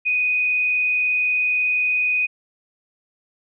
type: tone with frequency modulation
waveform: sine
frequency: 2489 Hz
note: D#7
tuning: in tune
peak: -17 dBFS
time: 0.05-2.27 s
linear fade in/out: 20 ms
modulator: 36.2 Hz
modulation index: 0.68
effects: none

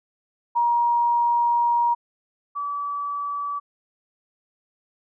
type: tone pair in turn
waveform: sine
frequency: 948 / 1149.4 Hz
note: A#5 / D6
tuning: +29 / -38 cents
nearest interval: minor third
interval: 333 cents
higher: second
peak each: -17 / -25 dBFS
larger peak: first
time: 0.55-1.95 / 2.55-3.6 s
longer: first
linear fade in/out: 20 ms
effects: none

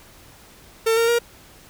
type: tone with pitch steps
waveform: 45% pulse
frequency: 450.8 / 461.3 / 472.1 Hz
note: A4 / A#4 / A#4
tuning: +42 / -18 / +22 cents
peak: -16 dBFS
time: 0.86-1.19 s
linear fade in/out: 10 ms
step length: 110 ms
effects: pink hiss -48 dBFS RMS until 1.69 s

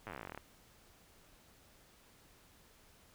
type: slowing click train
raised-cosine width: 0.5 ms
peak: -29 dBFS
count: 19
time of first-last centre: 0.07-0.376 s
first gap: 9 ms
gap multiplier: 1.07
effects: pink hiss -64 dBFS RMS until 3.14 s

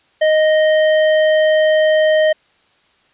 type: tone with tanh clipping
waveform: sine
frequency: 622 Hz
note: D#5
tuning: 1 cent flat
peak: -12 dBFS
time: 0.21-2.33 s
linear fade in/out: 10 ms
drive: 17 dB
effects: white hiss -56 dBFS RMS until 3.13 s + resampled to 8000 Hz

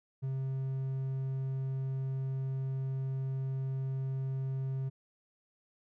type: tone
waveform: triangle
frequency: 133.3 Hz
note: C3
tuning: 33 cents sharp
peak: -30 dBFS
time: 0.22-4.9 s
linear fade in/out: 20 ms
effects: none

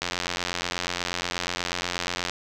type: click train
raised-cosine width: 0.2 ms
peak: -9 dBFS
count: 202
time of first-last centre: 0.02-2.296 s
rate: 88.3 Hz
effects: none

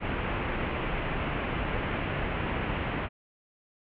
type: low-pass noise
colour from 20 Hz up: pink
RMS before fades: -31 dBFS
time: 0-3.09 s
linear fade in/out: 50 ms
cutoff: 2900 Hz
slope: 48 dB/octave
effects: none

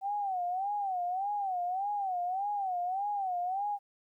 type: tone with vibrato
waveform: sine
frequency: 764 Hz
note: G5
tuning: 45 cents flat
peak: -30 dBFS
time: 0.01-3.79 s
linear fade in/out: 50 ms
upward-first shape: sine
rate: 1.7 Hz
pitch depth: 140 cents each way
effects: 12-bit

